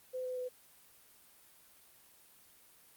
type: tone with pitch steps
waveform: sine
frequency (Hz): 510 / 505.9 / 501.8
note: C5 / B4 / B4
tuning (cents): -44 / +42 / +28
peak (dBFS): -36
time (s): 0.13-0.49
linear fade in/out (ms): 20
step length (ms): 120
effects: white hiss -62 dBFS RMS until 2.96 s + Opus 32 kbps